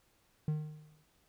triangle tone with exponential decay, 152.9 Hz, D#3, 30 cents flat, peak -26 dBFS, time 0.48-1.04 s, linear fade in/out 2 ms, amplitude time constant 120 ms, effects pink hiss -71 dBFS RMS until 1.28 s

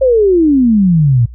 sine exponential sweep, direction down, 546 to 112.6 Hz, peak -6 dBFS, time 0.01-1.26 s, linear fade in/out 10 ms, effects added 60 Hz sine -28 dBFS peak until 1.34 s

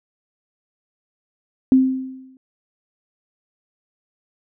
sine tone with exponential decay, 261.3 Hz, C4, 2 cents flat, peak -7 dBFS, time 1.72-2.37 s, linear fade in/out 1 ms, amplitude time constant 140 ms, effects none

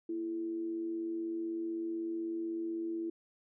sine tone with amplitude modulation, 333.1 Hz, E4, 18 cents sharp, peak -32 dBFS, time 0.09-3.1 s, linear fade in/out 5 ms, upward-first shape sine, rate 96 Hz, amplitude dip 40%, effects none

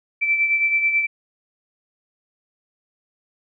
sine beating tone pair, 2329 / 2338.2 Hz, D7 / D7, -15 / -8 cents, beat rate 9.2 Hz, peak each -17 / -26 dBFS, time 0.21-1.07 s, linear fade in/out 20 ms, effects none

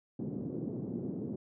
white band-pass noise, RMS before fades -38 dBFS, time 0.19-1.36 s, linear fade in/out 5 ms, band 130 to 340 Hz, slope 24 dB/octave, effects none

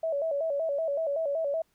sine tone with vibrato, 606 Hz, D#5, 46 cents flat, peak -26 dBFS, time 0.03-1.62 s, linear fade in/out 5 ms, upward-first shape square, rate 5.3 Hz, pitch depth 120 cents each way, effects pink hiss -71 dBFS RMS until 1.74 s

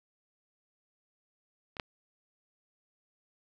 clicks, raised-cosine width 0.3 ms, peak -29 / -16 dBFS, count 2, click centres 1.768 / 1.798 s, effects none

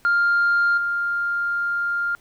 sine tone with level steps, 1400 Hz, F6, 4 cents sharp, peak -14 / -20 dBFS, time 0.05-2.15 s, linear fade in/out 0 ms, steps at 0.77 s, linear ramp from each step 10 ms, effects tanh soft clip ceiling -13 dBFS + pink hiss -56 dBFS RMS until 2.2 s

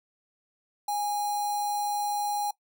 square tone with notch filter, 824 Hz, G#5, 14 cents flat, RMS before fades -29 dBFS, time 0.88-2.51 s, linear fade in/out 5 ms, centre 2300 Hz, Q 0.61, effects noise-tail reverb RT60 0.1 s tail -21 dB re dry

